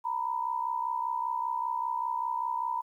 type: tone pair together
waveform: sine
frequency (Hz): 922.7 / 987.8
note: A#5 / B5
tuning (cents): -18 / 0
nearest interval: minor second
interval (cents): 118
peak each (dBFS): -32 / -31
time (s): 0.04-2.82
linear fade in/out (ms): 20
effects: 11-bit